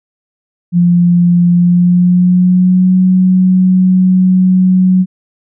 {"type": "tone with pitch glide", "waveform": "sine", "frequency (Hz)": [174.61, 184.99], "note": ["F3", "F#3"], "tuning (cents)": [0, 0], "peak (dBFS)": -5, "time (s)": [0.72, 5.06], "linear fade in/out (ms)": 50, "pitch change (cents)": 100, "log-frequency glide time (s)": [1.52, 2.95], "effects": []}